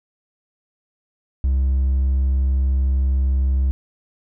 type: tone with hard clipping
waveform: sine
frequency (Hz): 66.5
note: C2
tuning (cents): +29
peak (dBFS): -16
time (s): 1.44-3.71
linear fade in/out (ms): 0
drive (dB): 2
effects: none